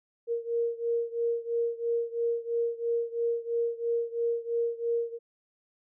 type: beating tone pair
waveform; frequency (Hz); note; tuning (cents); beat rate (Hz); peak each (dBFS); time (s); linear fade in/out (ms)
sine; 466.2 / 469.2; A#4 / A#4; 0 / +11; 3; -29 / -31; 0.27-5.19; 50
effects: none